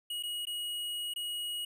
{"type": "tone with dropouts", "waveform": "square", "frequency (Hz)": 2900, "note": "F#7", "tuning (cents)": -35, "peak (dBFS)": -35, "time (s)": [0.1, 1.65], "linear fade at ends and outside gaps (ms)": 5, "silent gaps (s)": [[0.227, 0.234], [0.454, 0.469], [1.138, 1.16]], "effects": []}